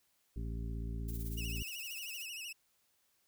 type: harmonic tone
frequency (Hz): 56.4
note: A1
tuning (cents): +44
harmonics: 1 / 2 / 3 / 4 / 5 / 7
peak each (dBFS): -38 / -44 / -48 / -50 / -52 / -55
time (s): 0.36-1.63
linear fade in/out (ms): 5
type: noise with tremolo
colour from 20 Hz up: violet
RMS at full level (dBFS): -47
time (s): 1.08-2.26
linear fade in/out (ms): 5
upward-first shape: sine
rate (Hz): 17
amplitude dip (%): 65
type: tone with vibrato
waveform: sawtooth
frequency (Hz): 2736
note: F7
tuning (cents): -36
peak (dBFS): -39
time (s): 1.37-2.53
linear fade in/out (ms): 10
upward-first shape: sine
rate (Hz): 13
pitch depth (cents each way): 120
effects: white hiss -75 dBFS RMS until 3.27 s